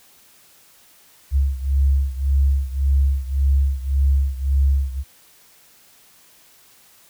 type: beating tone pair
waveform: sine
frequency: 68 / 69.8 Hz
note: C#2 / C#2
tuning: -33 / +13 cents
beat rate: 1.8 Hz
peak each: -17 / -20 dBFS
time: 1.31-5.04 s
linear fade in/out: 50 ms
effects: white hiss -52 dBFS RMS until 7.09 s